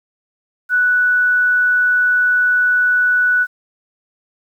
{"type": "tone", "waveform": "sine", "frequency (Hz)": 1480, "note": "F#6", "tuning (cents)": 0, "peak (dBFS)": -11, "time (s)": [0.69, 3.47], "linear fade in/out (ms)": 50, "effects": ["8-bit"]}